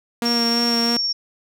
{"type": "tone with vibrato", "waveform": "sawtooth", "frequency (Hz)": 235.1, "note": "A#3", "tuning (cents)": 15, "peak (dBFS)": -16, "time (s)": [0.22, 0.97], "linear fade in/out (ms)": 2, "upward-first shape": "sine", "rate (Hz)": 3, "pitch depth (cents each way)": 15}
{"type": "tone with tremolo", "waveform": "sine", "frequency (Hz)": 5500, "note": "F8", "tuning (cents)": -27, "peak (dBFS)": -18, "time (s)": [0.25, 1.13], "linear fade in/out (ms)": 10, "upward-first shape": "sine", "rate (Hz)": 19, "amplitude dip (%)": 25}
{"effects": []}